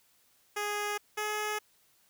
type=tone pair in turn; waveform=10% pulse; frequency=414.5 / 423.2 Hz; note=G#4 / G#4; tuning=-3 / +33 cents; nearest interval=unison; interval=36 cents; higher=second; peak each=-23 dBFS; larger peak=neither; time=0.56-0.98 / 1.17-1.59 s; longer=neither; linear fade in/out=10 ms; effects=white hiss -67 dBFS RMS until 2.09 s